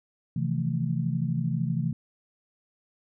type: chord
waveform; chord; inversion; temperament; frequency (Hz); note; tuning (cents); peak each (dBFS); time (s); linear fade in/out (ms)
sine; F major seventh; second; equal with one note detuned; 130.81 / 161.98 / 174.61 / 220; C3 / E3 / F3 / A3; 0 / -30 / 0 / 0; -29 / -28 / -34 / -33; 0.36-1.93; 5
effects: none